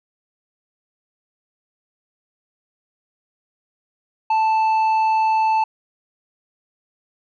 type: tone with tanh clipping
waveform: sine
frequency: 880 Hz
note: A5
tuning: in tune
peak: -16 dBFS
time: 4.3-5.64 s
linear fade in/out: 5 ms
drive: 6 dB
effects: none